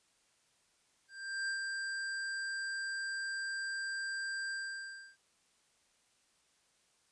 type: tone with ADSR envelope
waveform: square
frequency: 1584 Hz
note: G6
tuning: 18 cents sharp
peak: -34 dBFS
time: 1.08-5.17 s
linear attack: 400 ms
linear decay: 100 ms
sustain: -3 dB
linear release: 660 ms
effects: white hiss -72 dBFS RMS until 7.11 s + resampled to 22050 Hz